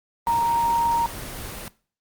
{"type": "tone in noise", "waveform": "sine", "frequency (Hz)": 932.3, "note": "A#5", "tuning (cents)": 0, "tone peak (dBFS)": -18, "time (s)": [0.27, 1.06], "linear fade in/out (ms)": 0, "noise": "pink", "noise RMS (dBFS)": -34, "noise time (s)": [0.27, 1.68], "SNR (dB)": 13, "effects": ["noise-tail reverb RT60 0.4 s tail -20 dB re dry", "Opus 24 kbps"]}